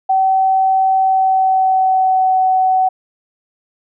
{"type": "tone with pitch glide", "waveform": "sine", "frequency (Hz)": [764, 751.7], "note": ["G5", "F#5"], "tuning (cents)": [-45, 27], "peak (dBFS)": -10, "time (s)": [0.09, 2.89], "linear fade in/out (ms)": 10, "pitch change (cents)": -28, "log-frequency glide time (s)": [0.99, 2.4], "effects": []}